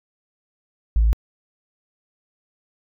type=tone; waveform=sine; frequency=55 Hz; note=A1; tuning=in tune; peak=-12 dBFS; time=0.96-1.13 s; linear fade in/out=0 ms; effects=tanh soft clip ceiling -10 dBFS